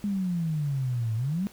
sine exponential two-way sweep, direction down then up, 207.7 to 108.8 to 207.7 Hz, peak -25 dBFS, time 0.04-1.47 s, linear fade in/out 0 ms, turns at 1.15 s, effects pink hiss -52 dBFS RMS until 1.52 s

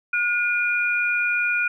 sine tone pair together, 1442 / 2425 Hz, F#6 / D#7, -45 / -45 cents, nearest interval major sixth, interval 900 cents, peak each -22 dBFS, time 0.13-1.68 s, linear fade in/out 5 ms, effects none

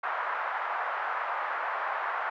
white band-pass noise, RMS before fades -32 dBFS, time 0.03-2.3 s, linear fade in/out 10 ms, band 700 to 1500 Hz, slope 24 dB/octave, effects none

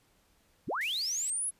sine linear sweep, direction up, 45.66 to 10970 Hz, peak -30 dBFS, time 0.67-1.51 s, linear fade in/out 20 ms
white high-pass noise, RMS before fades -47 dBFS, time 0.81-1.3 s, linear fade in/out 0 ms, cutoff 2000 Hz, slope 48 dB/octave
effects pink hiss -68 dBFS RMS until 1.59 s + resampled to 32000 Hz

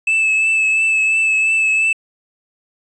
triangle tone with vibrato, 2618 Hz, E7, 13 cents flat, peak -11 dBFS, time 0.07-1.93 s, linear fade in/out 5 ms, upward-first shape triangle, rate 2.9 Hz, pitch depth 24 cents each way, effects resampled to 24000 Hz + 8-bit

